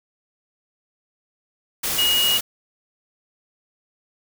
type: tone in noise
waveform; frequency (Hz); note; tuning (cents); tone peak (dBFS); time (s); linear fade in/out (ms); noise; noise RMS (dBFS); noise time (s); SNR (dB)
sine; 2886; F#7; -44; -17; 1.98-2.38; 10; white; -24; 1.83-2.41; +4
effects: none